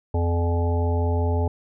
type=harmonic tone; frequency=85.4 Hz; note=F2; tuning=38 cents flat; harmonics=1 / 3 / 5 / 7 / 9 / 10; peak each=-20 / -31 / -29 / -33 / -36 / -33 dBFS; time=0.14-1.48 s; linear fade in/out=5 ms; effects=none